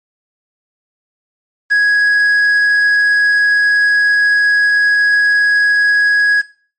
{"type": "tone with quantisation", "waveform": "triangle", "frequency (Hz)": 1664, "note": "G#6", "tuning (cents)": 3, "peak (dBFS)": -6, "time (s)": [1.7, 6.42], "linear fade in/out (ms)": 20, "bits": 6, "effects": ["noise-tail reverb RT60 0.4 s tail -17 dB re dry", "MP3 32 kbps"]}